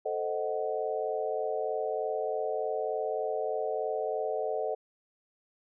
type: chord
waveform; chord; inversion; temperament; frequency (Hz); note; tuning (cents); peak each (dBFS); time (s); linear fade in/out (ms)
sine; A diminished seventh; none; equal with one note detuned; 440 / 523.3 / 622.3 / 745.1; A4 / C5 / Eb5 / Gb5; 0 / 0 / 0 / +12; -33 / -36 / -34 / -36; 0.05-4.75; 10
effects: none